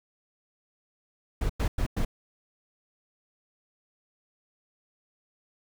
brown noise bursts, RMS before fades -26 dBFS, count 4, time 1.41-2.05 s, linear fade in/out 5 ms, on 85 ms, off 100 ms, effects none

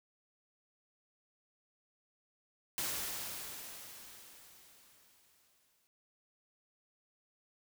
white noise with exponential decay, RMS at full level -36 dBFS, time 2.78-5.87 s, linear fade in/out 0 ms, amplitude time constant 670 ms, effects none

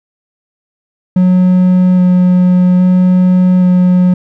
triangle tone with vibrato, 181.8 Hz, F#3, 30 cents flat, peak -3 dBFS, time 1.16-4.14 s, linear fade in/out 5 ms, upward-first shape square, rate 0.61 Hz, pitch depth 8 cents each way, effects none

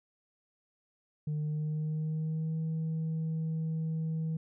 sine tone with pitch glide, 151.1 to 160.08 Hz, D3 to D#3, +50 to +50 cents, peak -28 dBFS, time 1.27-4.37 s, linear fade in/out 5 ms, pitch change +100 cents, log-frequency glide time 1.39-2.57 s, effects tanh soft clip ceiling -29 dBFS

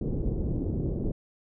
pink low-pass noise, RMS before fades -29 dBFS, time 0.01-1.12 s, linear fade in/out 5 ms, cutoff 420 Hz, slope 24 dB/octave, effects none

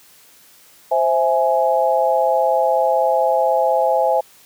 sine chord, C augmented, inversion none, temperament equal with one note detuned, 523.3 / 659.3 / 834.9 Hz, C5 / E5 / G#5, 0 / 0 / +9 cents, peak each -18 dBFS, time 0.91-4.21 s, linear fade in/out 10 ms, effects white hiss -49 dBFS RMS until 4.45 s + high-pass 80 Hz 12 dB/octave

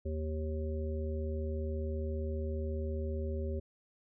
harmonic tone, 77.9 Hz, D#2, 3 cents sharp, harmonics 1 / 3 / 5 / 7, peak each -34 / -43 / -41 / -44 dBFS, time 0.05-3.6 s, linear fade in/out 10 ms, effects none

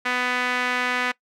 sawtooth tone with band-pass filter, 248.9 Hz, B3, 14 cents sharp, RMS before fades -24 dBFS, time 0.05-1.12 s, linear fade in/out 10 ms, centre 1900 Hz, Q 1.8, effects noise-tail reverb RT60 0.1 s tail -21 dB re dry

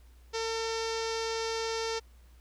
sawtooth tone with low-pass filter, 451.5 Hz, A4, 45 cents sharp, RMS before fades -33 dBFS, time 0.33-2 s, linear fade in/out 20 ms, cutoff 5500 Hz, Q 2.9, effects added 60 Hz sine -53 dBFS peak until 2.4 s + pink hiss -66 dBFS RMS until 2.4 s

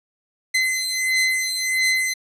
sawtooth beating tone pair, 2047 / 2048.5 Hz, C7 / C7, -38 / -37 cents, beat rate 1.5 Hz, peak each -18 / -19 dBFS, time 0.54-2.14 s, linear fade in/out 10 ms, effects low-pass 11000 Hz 12 dB/octave

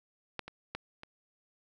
clicks, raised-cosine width 0.3 ms, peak -19 / -27 / -20 / -29 dBFS, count 4, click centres 0.393 / 0.48 / 0.75 / 1.034 s, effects none

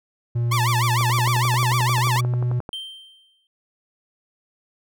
triangle tone with pitch glide, 118.8 to 122.56 Hz, A#2 to B2, +33 to -13 cents, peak -17 dBFS, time 0.35-2.6 s, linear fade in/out 10 ms, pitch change +54 cents, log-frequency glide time 0.95-1.61 s
sawtooth tone with vibrato, 1006 Hz, B5, 32 cents sharp, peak -17 dBFS, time 0.51-2.21 s, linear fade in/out 10 ms, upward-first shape sine, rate 6.6 Hz, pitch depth 280 cents each way
click train, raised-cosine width 1 ms, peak -18 dBFS, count 20, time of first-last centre 1.01-2.691 s, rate 11.3 Hz
triangle tone with exponential decay, 3136 Hz, G7, in tune, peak -25 dBFS, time 2.73-3.47 s, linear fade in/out 1 ms, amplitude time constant 160 ms
effects none

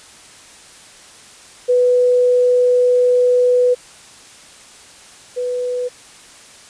sine tone pair in turn, 495.1 / 495.1 Hz, B4 / B4, +4 / +4 cents, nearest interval unison, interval 0 cents, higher neither, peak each -10 / -18 dBFS, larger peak first, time 1.68-3.75 / 5.36-5.89 s, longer first, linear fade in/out 20 ms, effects white hiss -42 dBFS RMS until 6.69 s + resampled to 22050 Hz

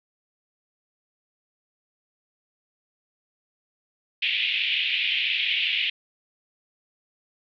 pink band-pass noise, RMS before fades -25 dBFS, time 4.22-5.9 s, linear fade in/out 5 ms, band 2300 to 3400 Hz, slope 48 dB/octave, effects none

